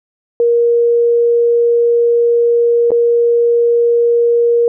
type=tone with dropouts; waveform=sine; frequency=471.6 Hz; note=A#4; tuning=20 cents sharp; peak=-8 dBFS; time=0.4-4.68 s; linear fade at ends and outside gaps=1 ms; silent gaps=2.906-2.917 s; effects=none